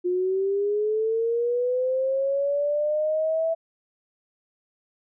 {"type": "linear sweep", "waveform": "sine", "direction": "up", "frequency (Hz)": [354.3, 659.3], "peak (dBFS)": -21, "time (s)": [0.04, 3.55], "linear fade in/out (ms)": 20, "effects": []}